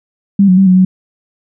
sine tone with pitch steps, 198.4 / 183.7 / 193.2 / 184 / 186.2 Hz, G3 / F#3 / G3 / F#3 / F#3, +21 / -12 / -25 / -9 / +11 cents, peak -4 dBFS, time 0.39-0.85 s, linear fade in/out 5 ms, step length 92 ms, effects none

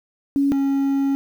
sine / triangle tone pair in turn, 279.2 / 275.2 Hz, C#4 / C#4, +13 / -12 cents, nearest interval unison, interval 25 cents, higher first, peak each -15 / -15 dBFS, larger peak neither, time 0.36-0.52 / 0.52-1.15 s, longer second, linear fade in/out 0 ms, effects 8-bit

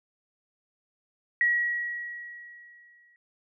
sine tone with exponential decay, 1914 Hz, A#6, 45 cents sharp, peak -19 dBFS, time 1.41-3.16 s, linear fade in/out 1 ms, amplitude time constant 380 ms, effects none

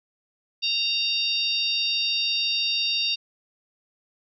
harmonic tone, 926 Hz, A#5, 12 cents flat, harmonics 3 / 4 / 5 / 6, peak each -27 / -26 / -27 / -34 dBFS, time 0.62-3.16 s, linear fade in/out 20 ms, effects none

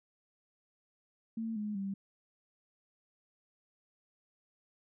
sine tone with pitch steps, 225.2 / 210.1 / 196.05 Hz, A3 / G#3 / G3, +40 / +20 / 0 cents, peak -34 dBFS, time 1.37-1.94 s, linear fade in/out 5 ms, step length 190 ms, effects none

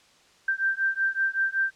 sine beating tone pair, 1568 / 1573.3 Hz, G6 / G6, 0 / +6 cents, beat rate 5.3 Hz, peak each -26 dBFS, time 0.48-1.71 s, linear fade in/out 5 ms, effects white hiss -58 dBFS RMS until 1.75 s + low-pass 6000 Hz 12 dB/octave

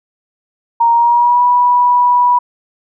sine tone with pitch glide, 932.3 to 978.1 Hz, A#5 to B5, 0 to -17 cents, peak -7 dBFS, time 0.8-2.39 s, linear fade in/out 10 ms, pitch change +83 cents, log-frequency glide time 0.91-1.43 s, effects none

